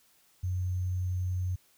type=tone with sample-and-hold; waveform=sine; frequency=91.1 Hz; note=F#2; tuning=26 cents flat; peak=-28 dBFS; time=0.43-1.56 s; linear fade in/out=10 ms; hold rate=6300 Hz; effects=white hiss -65 dBFS RMS until 1.77 s